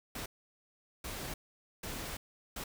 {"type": "noise bursts at uneven times", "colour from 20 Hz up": "pink", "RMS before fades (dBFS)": -41, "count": 4, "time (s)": [[0.15, 0.26], [1.04, 1.34], [1.83, 2.17], [2.56, 2.64]], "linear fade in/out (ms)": 5, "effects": []}